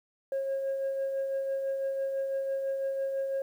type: tone with tremolo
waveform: sine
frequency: 542 Hz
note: C#5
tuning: 39 cents flat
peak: -25 dBFS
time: 0.32-3.42 s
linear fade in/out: 2 ms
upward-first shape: triangle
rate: 6 Hz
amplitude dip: 45%
effects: tanh soft clip ceiling -26 dBFS + 10-bit